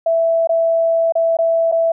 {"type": "tone with dropouts", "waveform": "sine", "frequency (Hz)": 661, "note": "E5", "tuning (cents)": 5, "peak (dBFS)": -12, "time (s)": [0.06, 1.92], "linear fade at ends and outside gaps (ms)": 5, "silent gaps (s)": [[0.473, 0.492], [1.123, 1.153], [1.37, 1.387], [1.716, 1.722]], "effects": []}